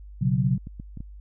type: chord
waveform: sine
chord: B suspended second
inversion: none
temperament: equal with one note detuned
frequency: 122.83 / 138.59 / 185 Hz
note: B2 / C#3 / F#3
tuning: -9 / 0 / 0 cents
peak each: -24 / -23 / -25 dBFS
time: 0.21-0.58 s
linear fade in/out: 10 ms
type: clicks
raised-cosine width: 5 ms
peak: -24 dBFS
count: 4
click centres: 0.671 / 0.799 / 0.973 / 1.005 s
effects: added 50 Hz sine -40 dBFS peak until 1.2 s